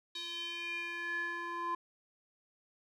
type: tone with band-pass filter sweep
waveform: square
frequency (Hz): 343.4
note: F4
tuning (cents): -29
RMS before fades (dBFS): -39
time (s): 0.15-1.75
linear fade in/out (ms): 5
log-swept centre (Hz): 3800 to 1100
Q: 5.9
effects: none